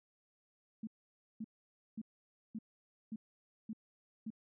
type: tone bursts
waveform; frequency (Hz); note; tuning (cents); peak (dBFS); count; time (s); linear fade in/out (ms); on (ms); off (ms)
sine; 220; A3; 0; -39; 7; 0.83-4.304; 5; 42; 530
effects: none